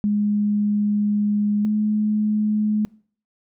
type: tone pair in turn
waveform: sine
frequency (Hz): 207.4 / 212.2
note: G#3 / G#3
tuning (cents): -2 / +38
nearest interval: unison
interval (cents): 40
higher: second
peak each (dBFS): -17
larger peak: neither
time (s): 0.04-1.65 / 1.65-2.85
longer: first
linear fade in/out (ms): 0
effects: noise-tail reverb RT60 0.5 s tail -24 dB re dry